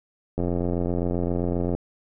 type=click train; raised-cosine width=2 ms; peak=-13 dBFS; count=121; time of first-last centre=0.38-1.75 s; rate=87.6 Hz; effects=none